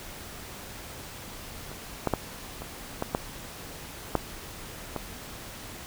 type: clicks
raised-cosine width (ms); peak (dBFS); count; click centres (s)
1; -27 / -10 / -9 / -23 / -13 / -10 / -8 / -16; 8; 1.716 / 2.073 / 2.137 / 2.62 / 3.024 / 3.149 / 4.153 / 4.963
effects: pink hiss -42 dBFS RMS until 5.86 s